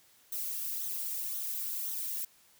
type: noise with flanger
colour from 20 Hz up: violet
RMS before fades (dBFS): -36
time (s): 0.32-2.25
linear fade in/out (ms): 5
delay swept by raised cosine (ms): 0.4 to 2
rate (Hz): 1.9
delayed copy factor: -0.6
effects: white hiss -63 dBFS RMS until 2.59 s